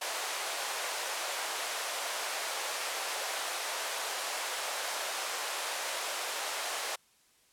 pink high-pass noise, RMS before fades -35 dBFS, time 0.01-6.96 s, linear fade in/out 10 ms, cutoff 550 Hz, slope 24 dB/octave, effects white hiss -66 dBFS RMS until 7.52 s + low-pass 11000 Hz 12 dB/octave

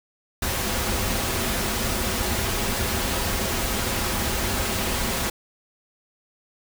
pink noise with comb filter, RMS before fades -25 dBFS, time 0.42-5.3 s, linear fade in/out 5 ms, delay 6.7 ms, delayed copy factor -0.5, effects none

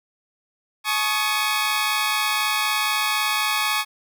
15% pulse chord, Ab suspended fourth, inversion none, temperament equal with one note detuned, 851 / 1108.7 / 1244.5 Hz, Ab5 / Db6 / Eb6, +42 / 0 / 0 cents, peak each -19 / -17 / -20 dBFS, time 0.84-3.85 s, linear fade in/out 50 ms, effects none

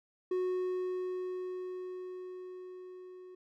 triangle tone with level ramp, 366.9 Hz, F#4, 15 cents flat, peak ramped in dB -27 to -46 dBFS, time 0.31-3.35 s, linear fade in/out 5 ms, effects none

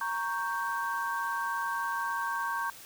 sine chord, G diminished, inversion first, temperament equal, 932.3 / 1108.7 / 1568 Hz, Bb5 / Db6 / G6, 0 / 0 / 0 cents, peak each -34 / -34 / -34 dBFS, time 0.01-2.7 s, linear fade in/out 2 ms, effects white hiss -49 dBFS RMS until 2.85 s

